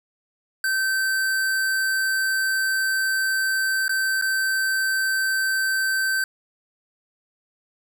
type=tone with dropouts; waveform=square; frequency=1548 Hz; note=G6; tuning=22 cents flat; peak=-21 dBFS; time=0.64-6.24 s; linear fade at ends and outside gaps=2 ms; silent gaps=3.881-3.893 / 4.214-4.222 s; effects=none